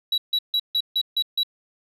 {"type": "tone bursts", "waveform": "sine", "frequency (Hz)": 3904, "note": "B7", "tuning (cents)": -21, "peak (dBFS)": -16, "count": 7, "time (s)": [0.12, 1.433], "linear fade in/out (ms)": 5, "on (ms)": 59, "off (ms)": 150, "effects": ["tanh soft clip ceiling -18 dBFS"]}